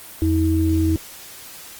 sine tone pair together, 85 / 320.9 Hz, F2 / E4, -46 / -46 cents, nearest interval octave + major seventh, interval 2300 cents, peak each -18 dBFS, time 0.22-0.96 s, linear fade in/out 0 ms, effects white hiss -39 dBFS RMS until 1.79 s + Opus 24 kbps

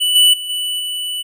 square tone with level steps, 2971 Hz, F#7, 6 cents sharp, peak -14 / -8 / -24 / -19 / -21 dBFS, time 0-1.23 s, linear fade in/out 20 ms, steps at 0.15 / 0.33 / 0.49 / 0.79 s, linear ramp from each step 10 ms, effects none

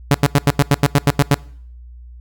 sawtooth tone bursts, 142.2 Hz, C#3, 45 cents sharp, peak -5 dBFS, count 11, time 0.11-1.342 s, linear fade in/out 0 ms, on 32 ms, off 88 ms, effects noise-tail reverb RT60 0.6 s tail -23 dB re dry + added 60 Hz sine -35 dBFS peak until 2.2 s

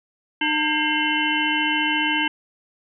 harmonic tone with a mistuned harmonic, 302.4 Hz, D#4, 49 cents flat, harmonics 1 / 3 / 5 / 7 / 9 / 10, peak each -26 / -26 / -26 / -26 / -26 / -26 dBFS, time 0.41-2.28 s, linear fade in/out 5 ms, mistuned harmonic 5, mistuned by +99 cents, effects none

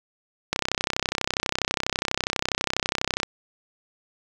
click train, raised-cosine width 0.2 ms, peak -5 dBFS, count 88, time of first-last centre 0.53-3.232 s, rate 32.2 Hz, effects 7-bit

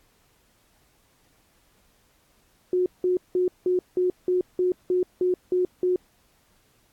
sine tone bursts, 363.4 Hz, F#4, 31 cents flat, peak -19 dBFS, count 11, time 2.73-5.96 s, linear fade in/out 2 ms, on 130 ms, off 180 ms, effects pink hiss -63 dBFS RMS until 6.92 s + AAC 64 kbps

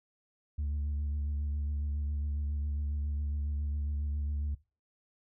sine tone with vibrato, 73 Hz, D2, 10 cents flat, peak -28 dBFS, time 0.58-4.55 s, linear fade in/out 10 ms, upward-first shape triangle, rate 7.3 Hz, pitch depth 38 cents each way, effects noise-tail reverb RT60 0.3 s tail -21 dB re dry + tanh soft clip ceiling -29 dBFS

